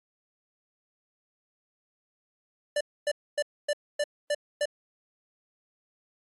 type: tone bursts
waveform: square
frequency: 587.3 Hz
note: D5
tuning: in tune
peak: -25 dBFS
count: 7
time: 2.76-4.656 s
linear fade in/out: 5 ms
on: 48 ms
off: 260 ms
effects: AAC 32 kbps